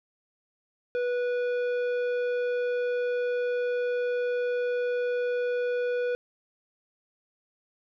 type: tone with tanh clipping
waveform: sine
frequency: 490 Hz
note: B4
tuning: 14 cents flat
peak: -27 dBFS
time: 0.95-6.15 s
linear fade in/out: 0 ms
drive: 11 dB
effects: none